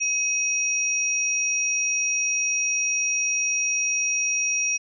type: tone pair together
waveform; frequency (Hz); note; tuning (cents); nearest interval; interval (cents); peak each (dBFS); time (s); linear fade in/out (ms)
sine; 2542 / 5720; D#7 / F8; +36 / +41; octave + major second; 1405; -25 / -23; 0-4.78; 20
effects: none